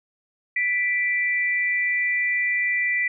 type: tone pair together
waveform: sine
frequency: 1975.3 / 2349 Hz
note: B6 / D7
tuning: 0 / 0 cents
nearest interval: minor third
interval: 300 cents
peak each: -21 / -26 dBFS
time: 0.56-3.08 s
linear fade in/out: 5 ms
effects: none